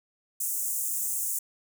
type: high-pass noise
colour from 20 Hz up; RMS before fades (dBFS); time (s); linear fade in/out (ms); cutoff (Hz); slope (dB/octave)
pink; -30; 0.4-1.39; 5; 6900; 48
effects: none